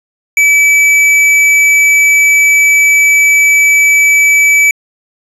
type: tone with hard clipping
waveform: triangle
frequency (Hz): 2300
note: D7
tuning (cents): -37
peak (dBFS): -6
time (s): 0.37-4.71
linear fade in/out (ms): 2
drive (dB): 12
effects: resampled to 32000 Hz